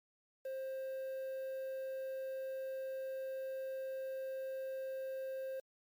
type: tone with quantisation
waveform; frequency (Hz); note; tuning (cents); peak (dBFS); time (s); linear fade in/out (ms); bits
triangle; 529; C5; +19; -37; 0.45-5.6; 5; 10
effects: MP3 96 kbps